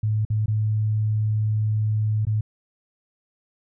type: tone with dropouts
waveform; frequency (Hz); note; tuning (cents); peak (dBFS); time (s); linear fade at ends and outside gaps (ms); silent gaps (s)
sine; 107.6; A2; -38; -19; 0.03-2.41; 5; 0.251-0.301 / 0.46-0.48 / 2.252-2.268
effects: none